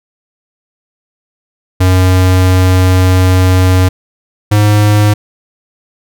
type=tone pair in turn; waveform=square; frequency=92.4 / 104.68 Hz; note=F#2 / G#2; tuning=-2 / +14 cents; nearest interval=major second; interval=216 cents; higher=second; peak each=-6 dBFS; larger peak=neither; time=1.8-3.89 / 4.51-5.14 s; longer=first; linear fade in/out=10 ms; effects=none